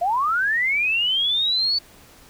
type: linear sweep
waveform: sine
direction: up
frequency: 659.3 to 4522 Hz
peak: -18 dBFS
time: 0.01-1.79 s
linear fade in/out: 10 ms
effects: pink hiss -49 dBFS RMS until 2.29 s